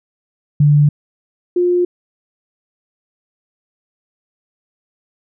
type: tone pair in turn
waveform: sine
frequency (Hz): 146.83 / 354.9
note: D3 / F4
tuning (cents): 0 / +28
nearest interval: octave + minor third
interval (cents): 1528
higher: second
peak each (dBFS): -7 / -11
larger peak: first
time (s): 0.6-0.89 / 1.56-1.85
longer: neither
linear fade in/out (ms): 5
effects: none